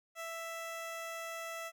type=tone; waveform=15% pulse; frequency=661 Hz; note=E5; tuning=5 cents sharp; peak=-34 dBFS; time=0.15-1.72 s; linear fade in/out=50 ms; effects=none